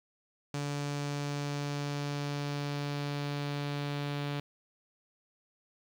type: tone with low-pass filter sweep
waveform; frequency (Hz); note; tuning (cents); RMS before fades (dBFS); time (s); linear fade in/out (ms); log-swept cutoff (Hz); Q
sawtooth; 144.1; D3; -33; -35; 0.54-4.4; 2; 6900 to 3800; 1.7
effects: 9-bit